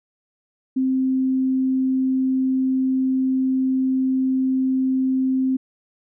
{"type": "tone", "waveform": "sine", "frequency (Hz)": 261.6, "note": "C4", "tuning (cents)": 0, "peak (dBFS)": -17, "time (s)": [0.76, 5.57], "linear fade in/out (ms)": 10, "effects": []}